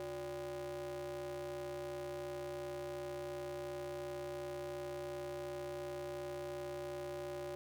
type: ring-modulated tone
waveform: square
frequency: 109.4 Hz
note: A2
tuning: 9 cents flat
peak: -39 dBFS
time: 0-7.55 s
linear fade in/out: 0 ms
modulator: 469 Hz
effects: none